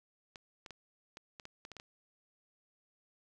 clicks, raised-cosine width 0.2 ms, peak -30 dBFS, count 10, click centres 0.358 / 0.662 / 0.707 / 1.171 / 1.398 / 1.454 / 1.651 / 1.717 / 1.767 / 1.799 s, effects none

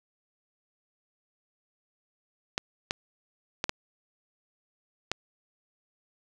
clicks, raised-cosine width 0.2 ms, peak -10 dBFS, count 5, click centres 2.579 / 2.909 / 3.641 / 3.694 / 5.116 s, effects none

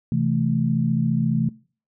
sine chord, A minor, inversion first, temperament equal, 130.81 / 164.81 / 220 Hz, C3 / E3 / A3, 0 / 0 / 0 cents, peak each -23 dBFS, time 0.12-1.49 s, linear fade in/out 2 ms, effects noise-tail reverb RT60 0.4 s tail -21 dB re dry

